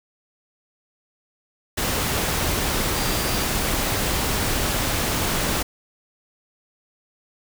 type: tone in noise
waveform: sine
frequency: 4736 Hz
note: D8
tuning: 14 cents sharp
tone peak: -34 dBFS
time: 2.94-3.44 s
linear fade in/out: 10 ms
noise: pink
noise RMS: -23 dBFS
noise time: 1.77-5.63 s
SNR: -14 dB
effects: none